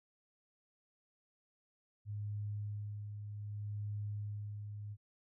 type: tone with tremolo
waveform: sine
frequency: 103.83 Hz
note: G#2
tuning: in tune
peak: -37 dBFS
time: 2.05-4.97 s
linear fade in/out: 50 ms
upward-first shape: sine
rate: 0.65 Hz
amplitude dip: 45%
effects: none